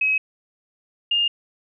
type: tone pair in turn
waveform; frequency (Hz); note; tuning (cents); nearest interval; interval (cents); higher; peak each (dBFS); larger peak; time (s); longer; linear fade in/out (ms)
sine; 2550 / 2823; D#7 / F7; +42 / +18; major second; 176; second; -17; neither; 0.01-0.18 / 1.11-1.28; neither; 5
effects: none